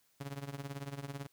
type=tone with tremolo; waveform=sawtooth; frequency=139.9 Hz; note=C#3; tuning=16 cents sharp; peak=-33 dBFS; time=0.2-1.27 s; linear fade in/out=10 ms; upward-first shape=triangle; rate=18 Hz; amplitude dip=90%; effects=white hiss -72 dBFS RMS until 1.32 s